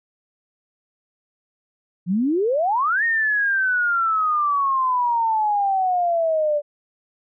sine exponential two-way sweep, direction up then down, 167.1 to 1864.7 to 580 Hz, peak -17 dBFS, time 2.06-6.62 s, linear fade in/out 50 ms, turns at 3.04 s, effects none

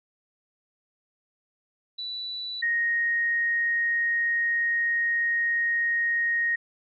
sine tone pair in turn, 3959 / 1868.4 Hz, B7 / A#6, +3 / +3 cents, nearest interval octave + minor second, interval 1300 cents, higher first, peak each -31 / -22 dBFS, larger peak second, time 1.98-2.62 / 2.62-6.56 s, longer second, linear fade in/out 10 ms, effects none

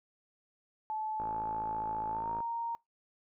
sine tone with pitch glide, 867 to 929.2 Hz, A5 to A#5, -26 to -6 cents, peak -33 dBFS, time 0.9-2.75 s, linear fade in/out 0 ms, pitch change +120 cents, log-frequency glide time 2.1-2.3 s
click train, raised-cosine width 1 ms, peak -29 dBFS, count 67, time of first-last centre 1.2-2.404 s, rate 54.8 Hz
effects noise-tail reverb RT60 0.2 s tail -25 dB re dry

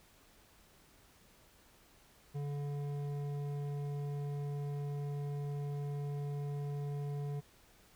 sine tone with hard clipping, 143.7 Hz, D3, 37 cents flat, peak -38 dBFS, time 2.34-7.41 s, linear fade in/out 20 ms, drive 10 dB, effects pink hiss -64 dBFS RMS until 7.95 s

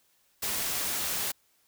white noise, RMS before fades -31 dBFS, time 0.42-1.32 s, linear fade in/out 10 ms, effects white hiss -68 dBFS RMS until 1.67 s

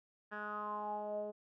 10% pulse tone with low-pass filter sweep, 209.6 Hz, G#3, 16 cents sharp, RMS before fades -41 dBFS, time 0.31-1.32 s, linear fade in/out 20 ms, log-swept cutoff 1700 to 530 Hz, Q 6.6, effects none

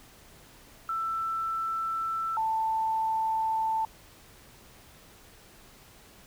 sine tone pair in turn, 1330 / 886 Hz, E6 / A5, +15 / +12 cents, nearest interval perfect fifth, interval 703 cents, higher first, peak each -28 / -25 dBFS, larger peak second, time 0.89-2.37 / 2.37-3.85 s, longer neither, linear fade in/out 2 ms, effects pink hiss -54 dBFS RMS until 6.26 s

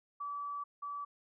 sine tone pair in turn, 1151 / 1151 Hz, D6 / D6, -35 / -35 cents, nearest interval unison, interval 0 cents, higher neither, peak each -37 / -38 dBFS, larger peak first, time 0.2-0.64 / 0.82-1.05 s, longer first, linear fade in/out 10 ms, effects none

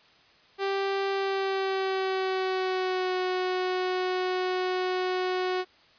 sawtooth tone with pitch glide, 392 to 367.9 Hz, G4 to F#4, 0 to -10 cents, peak -22 dBFS, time 0.58-5.65 s, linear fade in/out 50 ms, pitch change -110 cents, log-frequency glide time 1.1-3.15 s, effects white hiss -58 dBFS RMS until 5.98 s + resampled to 11025 Hz

